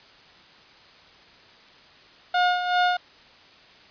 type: tone with tremolo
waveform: 30% pulse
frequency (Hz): 718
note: F5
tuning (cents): +48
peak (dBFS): -15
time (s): 2.34-2.97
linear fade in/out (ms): 5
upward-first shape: sine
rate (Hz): 2.6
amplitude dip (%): 60
effects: white hiss -51 dBFS RMS until 3.9 s + resampled to 11025 Hz